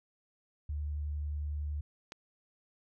sine tone with vibrato, 74 Hz, D2, 14 cents sharp, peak -33 dBFS, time 0.69-1.81 s, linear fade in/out 5 ms, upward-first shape sine, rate 11 Hz, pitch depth 8 cents each way
click, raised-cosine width 0.2 ms, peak -26 dBFS, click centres 2.121 s
effects none

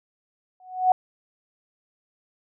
sine tone with exponential growth, 740 Hz, F#5, in tune, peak -11 dBFS, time 0.6-0.92 s, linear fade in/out 2 ms, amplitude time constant 68 ms, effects none

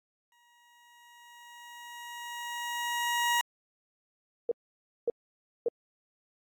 20% pulse tone with exponential growth, 953 Hz, A#5, 38 cents sharp, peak -19 dBFS, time 0.32-3.41 s, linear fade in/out 1 ms, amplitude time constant 670 ms
sine tone bursts, 471.8 Hz, A#4, 21 cents sharp, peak -24 dBFS, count 3, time 4.49-5.685 s, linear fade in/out 2 ms, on 25 ms, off 560 ms
effects AAC 64 kbps

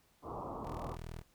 white low-pass noise, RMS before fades -43 dBFS, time 0.22-0.97 s, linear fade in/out 50 ms, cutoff 1200 Hz, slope 96 dB/octave
15% pulse tone, 40.45 Hz, E1, 32 cents flat, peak -37 dBFS, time 0.62-1.24 s, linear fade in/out 50 ms
effects pink hiss -70 dBFS RMS until 1.34 s

